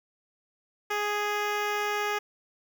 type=tone with notch filter; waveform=10% pulse; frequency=415.3 Hz; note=G#4; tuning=in tune; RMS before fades=-29 dBFS; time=0.9-2.19 s; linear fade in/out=10 ms; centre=9300 Hz; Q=0.63; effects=10-bit